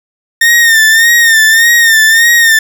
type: tone with vibrato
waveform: 40% pulse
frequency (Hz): 1822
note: A#6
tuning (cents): -40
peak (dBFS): -3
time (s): 0.41-2.59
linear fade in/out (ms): 5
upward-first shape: sine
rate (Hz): 1.7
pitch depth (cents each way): 64
effects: none